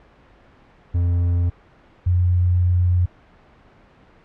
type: tone pair in turn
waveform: triangle / sine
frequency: 87.2 / 89.19 Hz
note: F2 / F2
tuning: -2 / +37 cents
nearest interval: unison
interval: 39 cents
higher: second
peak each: -14 / -14 dBFS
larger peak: neither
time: 0.94-1.5 / 2.06-3.06 s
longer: second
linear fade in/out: 10 ms
effects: pink hiss -51 dBFS RMS until 4.24 s + low-pass 2000 Hz 12 dB/octave